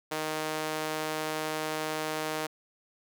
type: tone with high-pass filter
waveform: sawtooth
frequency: 155.56 Hz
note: D#3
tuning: in tune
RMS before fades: -33 dBFS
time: 0.11-2.47 s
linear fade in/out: 10 ms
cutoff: 470 Hz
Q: 0.85
effects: none